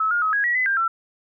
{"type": "tone with pitch steps", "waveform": "sine", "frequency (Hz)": [1297, 1420, 1276, 1654, 1923, 2016, 1593, 1346], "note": ["E6", "F6", "D#6", "G#6", "B6", "B6", "G6", "E6"], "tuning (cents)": [-28, 28, 43, -8, -47, 35, 27, 36], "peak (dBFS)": -18, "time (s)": [0, 0.88], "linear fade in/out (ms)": 5, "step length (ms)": 110, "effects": []}